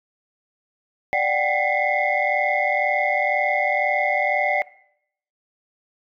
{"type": "tone cluster", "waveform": "sine", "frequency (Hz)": [591, 737, 779, 2019, 2145], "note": ["D5", "F#5", "G5", "B6", "C7"], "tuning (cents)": [11, -7, -11, 38, 42], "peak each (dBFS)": -24, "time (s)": [1.13, 4.62], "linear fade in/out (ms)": 0, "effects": ["noise-tail reverb RT60 0.7 s tail -20 dB re dry", "tanh soft clip ceiling -9 dBFS"]}